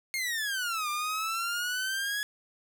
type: exponential two-way sweep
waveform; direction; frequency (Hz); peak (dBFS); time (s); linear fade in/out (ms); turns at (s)
sawtooth; down then up; 2169 to 1189 to 1690; -26; 0.14-2.23; 0; 0.89
effects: none